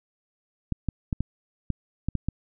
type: clicks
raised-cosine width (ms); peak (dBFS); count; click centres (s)
5; -13; 8; 0.723 / 0.887 / 1.128 / 1.206 / 1.703 / 2.086 / 2.153 / 2.286
effects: none